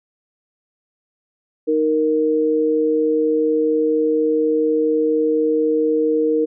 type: tone pair together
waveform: sine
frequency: 310.4 / 466.2 Hz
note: D#4 / A#4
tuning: -4 / 0 cents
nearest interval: perfect fifth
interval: 704 cents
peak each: -19 / -16 dBFS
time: 1.67-6.46 s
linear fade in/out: 20 ms
effects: none